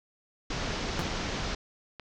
pink low-pass noise, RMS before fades -33 dBFS, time 0.5-1.55 s, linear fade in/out 5 ms, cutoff 6400 Hz, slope 48 dB/octave
sawtooth tone with exponential decay, 171.3 Hz, F3, 33 cents flat, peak -22 dBFS, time 0.99-1.09 s, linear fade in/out 0 ms, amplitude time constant 20 ms
click, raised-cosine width 0.3 ms, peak -26 dBFS, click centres 1.997 s
effects none

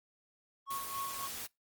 triangle tone with tremolo, 1100 Hz, C#6, 14 cents flat, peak -34 dBFS, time 0.66-1.29 s, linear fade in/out 50 ms, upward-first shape sine, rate 3.6 Hz, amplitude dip 70%
white noise, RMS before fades -42 dBFS, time 0.7-1.47 s, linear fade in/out 10 ms
effects noise-tail reverb RT60 0.2 s tail -25 dB re dry + Opus 24 kbps

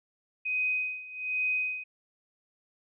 sine tone with tremolo, 2508 Hz, D#7, 13 cents sharp, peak -25 dBFS, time 0.45-1.84 s, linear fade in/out 10 ms, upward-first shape sine, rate 1.2 Hz, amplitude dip 85%, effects none

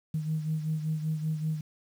sine beating tone pair, 155.56 / 160.76 Hz, D#3 / E3, 0 / -43 cents, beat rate 5.2 Hz, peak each -28 / -35 dBFS, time 0.14-1.61 s, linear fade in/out 5 ms, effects tanh soft clip ceiling -21 dBFS + 9-bit

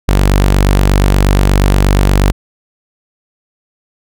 sawtooth tone, 48.41 Hz, G1, 21 cents flat, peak -3 dBFS, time 0.08-2.32 s, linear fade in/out 10 ms, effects none

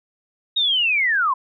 sine linear sweep, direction down, 3776 to 987.8 Hz, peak -16 dBFS, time 0.56-1.34 s, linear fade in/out 10 ms, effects none

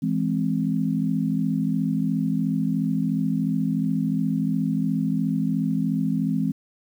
sine chord, E augmented, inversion none, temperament equal, 164.81 / 207.7 / 261.6 Hz, E3 / G#3 / B#3, 0 / 0 / 0 cents, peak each -25 dBFS, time 0.02-6.52 s, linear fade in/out 10 ms, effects 9-bit

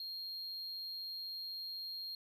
triangle tone, 4232 Hz, C8, 19 cents sharp, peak -40 dBFS, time 0-2.15 s, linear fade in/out 2 ms, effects none

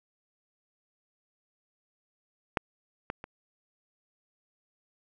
clicks, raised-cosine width 0.5 ms, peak -10 / -17 / -25 dBFS, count 3, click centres 2.572 / 3.101 / 3.241 s, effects none

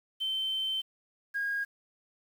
sine tone pair in turn, 3094 / 1632.4 Hz, G7 / G#6, -23 / -30 cents, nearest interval major seventh, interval 1107 cents, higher first, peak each -28 dBFS, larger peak neither, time 0.2-0.82 / 1.34-1.65 s, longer first, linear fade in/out 20 ms, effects tanh soft clip ceiling -25 dBFS + 9-bit

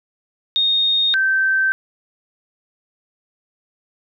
sine tone pair in turn, 3700 / 1552.3 Hz, A#7 / G6, -14 / -17 cents, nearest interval octave + minor third, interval 1503 cents, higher first, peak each -14 / -14 dBFS, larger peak neither, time 0.56-1.14 / 1.14-1.72 s, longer neither, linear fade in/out 0 ms, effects none

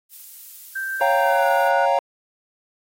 violet noise, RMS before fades -39 dBFS, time 0.09-1.72 s, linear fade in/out 50 ms
sine tone with pitch glide, 1568 to 1463 Hz, G6 to F#6, 0 to -20 cents, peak -24 dBFS, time 0.75-1.86 s, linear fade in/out 10 ms, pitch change -120 cents, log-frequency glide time 1.19-1.48 s
triangle chord, G half-diminished seventh, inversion second, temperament equal, 554.4 / 698.5 / 784 / 932.3 Hz, Db5 / F5 / G5 / Bb5, 0 / 0 / 0 / 0 cents, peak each -19 / -19 / -21 / -20 dBFS, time 1.01-1.99 s, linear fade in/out 2 ms
effects AAC 48 kbps

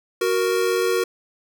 square tone pair together, 370.9 / 467.3 Hz, F#4 / A#4, +4 / +4 cents, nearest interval major third, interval 400 cents, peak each -22 dBFS, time 0.21-1.04 s, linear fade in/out 5 ms, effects none

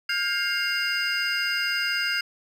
triangle tone cluster, 1414 / 1600 / 2123 / 2795 / 4942 Hz, F6 / G6 / C7 / F7 / D#8, +21 / +35 / +25 / +1 / -13 cents, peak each -28 dBFS, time 0.09-2.21 s, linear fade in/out 5 ms, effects tanh soft clip ceiling -13 dBFS

